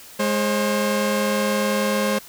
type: tone pair together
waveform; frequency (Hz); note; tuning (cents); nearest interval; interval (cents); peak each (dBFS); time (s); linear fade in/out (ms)
sawtooth; 207.7 / 534.1; G#3 / C5; 0 / +36; octave + major third; 1636; -18; 0.19-2.19; 10
effects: white hiss -43 dBFS RMS until 2.28 s